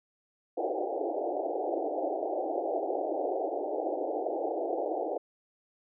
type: band-pass noise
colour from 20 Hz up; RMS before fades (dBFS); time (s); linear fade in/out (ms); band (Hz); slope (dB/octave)
white; -32; 0.57-5.18; 10; 300 to 790; 96
effects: none